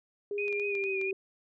sine tone with pitch glide, 408.5 to 385.8 Hz, G#4 to G4, -29 to -28 cents, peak -31 dBFS, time 0.31-1.13 s, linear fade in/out 2 ms, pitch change -99 cents, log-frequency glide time 0.64-0.92 s
sine tone with vibrato, 2449 Hz, D#7, 28 cents flat, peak -32 dBFS, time 0.38-1.11 s, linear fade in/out 2 ms, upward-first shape sine, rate 4.3 Hz, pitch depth 42 cents each way
clicks, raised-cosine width 0.2 ms, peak -31 dBFS, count 6, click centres 0.481 / 0.527 / 0.598 / 0.752 / 0.839 / 1.014 s
effects none

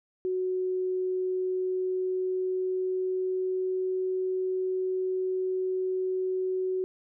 sine tone with pitch glide, 370 to 372.8 Hz, F#4 to F#4, 0 to +13 cents, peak -26 dBFS, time 0.25-6.84 s, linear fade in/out 0 ms, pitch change +13 cents, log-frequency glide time 0.95-4.02 s, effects none

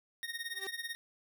25% pulse tone with tremolo, 1857 Hz, A#6, 7 cents flat, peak -31 dBFS, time 0.23-0.95 s, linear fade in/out 0 ms, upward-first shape triangle, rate 18 Hz, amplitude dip 90%
sawtooth tone with exponential growth, 388.9 Hz, G4, 14 cents flat, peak -35 dBFS, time 0.49-0.67 s, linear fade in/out 2 ms, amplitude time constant 39 ms
effects none

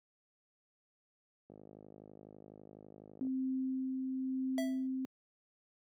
click train, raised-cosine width 2 ms, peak -39 dBFS, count 93, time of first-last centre 1.5-3.269 s, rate 52 Hz
sine tone with tremolo, 261.6 Hz, C4, in tune, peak -32 dBFS, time 3.21-5.05 s, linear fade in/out 0 ms, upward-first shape sine, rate 0.91 Hz, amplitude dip 25%
square tone with exponential decay, 659.3 Hz, E5, in tune, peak -34 dBFS, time 4.58-4.87 s, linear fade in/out 1 ms, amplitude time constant 61 ms
effects high-pass 150 Hz 12 dB/octave

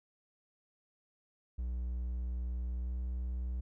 triangle tone with pitch glide, 61 to 61.85 Hz, B1 to B1, -21 to +3 cents, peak -32 dBFS, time 1.58-3.61 s, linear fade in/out 10 ms, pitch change +24 cents, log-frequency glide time 2.82-2.89 s, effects none

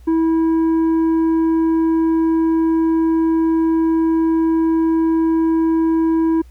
sine tone with tanh clipping, 325.3 Hz, E4, 23 cents flat, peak -14 dBFS, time 0.07-6.42 s, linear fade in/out 10 ms, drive 6 dB, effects added 60 Hz sine -39 dBFS peak until 6.5 s + pink hiss -57 dBFS RMS until 6.5 s

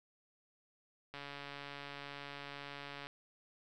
click train, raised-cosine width 0.3 ms, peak -30 dBFS, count 275, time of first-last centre 1.14-3.07 s, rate 142 Hz, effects none

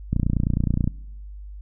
click train, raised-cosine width 5 ms, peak -9 dBFS, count 23, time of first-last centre 0.13-0.876 s, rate 29.5 Hz, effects noise-tail reverb RT60 0.9 s tail -23 dB re dry + added 50 Hz sine -35 dBFS peak until 1.61 s

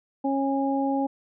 harmonic tone, 273.7 Hz, C#4, 22 cents flat, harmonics 1 / 2 / 3, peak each -24 / -30 / -28 dBFS, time 0.24-1.07 s, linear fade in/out 10 ms, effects none

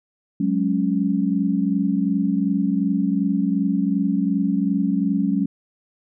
sine chord, F# suspended second, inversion none, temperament equal, 185 / 207.7 / 277.2 Hz, F#3 / G#3 / C#4, 0 / 0 / 0 cents, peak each -22 dBFS, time 0.4-5.46 s, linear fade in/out 5 ms, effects none

